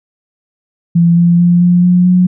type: tone with pitch steps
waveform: sine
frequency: 170 / 172.17 / 174.38 / 176.61 / 178.86 / 181.15 Hz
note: F3 / F3 / F3 / F3 / F3 / F#3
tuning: -46 / -24 / -2 / +20 / +42 / -36 cents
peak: -5 dBFS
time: 0.95-2.27 s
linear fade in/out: 10 ms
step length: 220 ms
effects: none